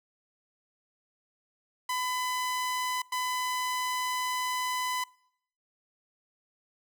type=tone bursts at uneven times; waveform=sawtooth; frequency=1005 Hz; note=B5; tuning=30 cents sharp; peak=-25 dBFS; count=2; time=1.89-3.02 / 3.12-5.04 s; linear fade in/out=5 ms; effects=noise-tail reverb RT60 0.7 s tail -25 dB re dry